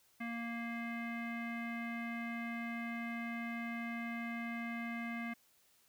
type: tone with low-pass filter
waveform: square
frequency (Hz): 233.1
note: A#3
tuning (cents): 0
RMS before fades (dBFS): -41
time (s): 0.2-5.34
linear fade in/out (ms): 10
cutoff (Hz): 2100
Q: 5.2
effects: white hiss -70 dBFS RMS until 5.88 s